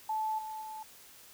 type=tone with level steps; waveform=sine; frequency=871 Hz; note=A5; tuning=18 cents flat; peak=-30 / -38 / -40 dBFS; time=0.09-0.83 s; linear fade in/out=5 ms; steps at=0.38 / 0.61 s; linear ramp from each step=10 ms; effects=white hiss -55 dBFS RMS until 1.33 s